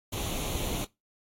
pink noise with comb filter, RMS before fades -33 dBFS, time 0.12-0.85 s, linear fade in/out 10 ms, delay 0.3 ms, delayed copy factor +0.65, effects noise-tail reverb RT60 0.2 s tail -20 dB re dry + AAC 48 kbps

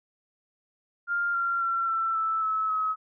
sine tone with pitch steps, 1400 / 1379.1 / 1358.6 / 1338.3 / 1318.4 / 1298.7 / 1279.4 Hz, F6 / F6 / F6 / E6 / E6 / E6 / D#6, +4 / -22 / -48 / +26 / 0 / -26 / +48 cents, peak -24 dBFS, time 1.07-2.96 s, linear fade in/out 50 ms, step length 270 ms, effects none

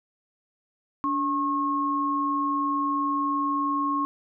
sine tone pair together, 288.1 / 1085.2 Hz, D4 / C#6, -33 / -37 cents, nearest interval octave + major seventh, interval 2296 cents, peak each -28 / -24 dBFS, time 1.04-4.05 s, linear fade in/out 0 ms, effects none

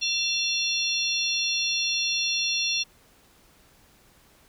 sine tone cluster, 2722 / 3481 / 4251 / 5610 Hz, F7 / A7 / C8 / F8, -45 / -19 / +27 / +7 cents, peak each -29 dBFS, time 0.01-2.84 s, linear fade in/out 20 ms, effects pink hiss -58 dBFS RMS until 4.48 s

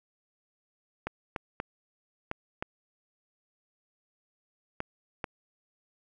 clicks, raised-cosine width 0.5 ms, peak -17 dBFS, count 7, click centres 1.07 / 1.362 / 1.601 / 2.314 / 2.625 / 4.804 / 5.242 s, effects none

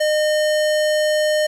square tone, 610 Hz, D#5, 34 cents flat, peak -16 dBFS, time 0-1.47 s, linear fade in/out 10 ms, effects low-pass 10000 Hz 12 dB/octave + 8-bit

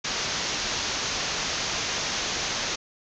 white low-pass noise, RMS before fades -29 dBFS, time 0.04-2.76 s, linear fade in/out 10 ms, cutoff 6700 Hz, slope 96 dB/octave, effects none

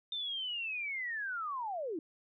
sine linear sweep, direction down, 3617 to 293.7 Hz, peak -35 dBFS, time 0.12-1.99 s, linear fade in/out 2 ms, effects none

